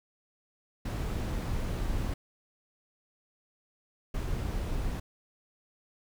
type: noise bursts at uneven times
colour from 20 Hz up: brown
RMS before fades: -32 dBFS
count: 2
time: 0.85-2.14 / 4.14-5 s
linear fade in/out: 5 ms
effects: none